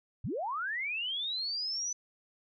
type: linear sweep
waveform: sine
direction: up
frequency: 71.7 to 6040 Hz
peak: -32 dBFS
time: 0.24-1.93 s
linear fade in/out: 5 ms
effects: none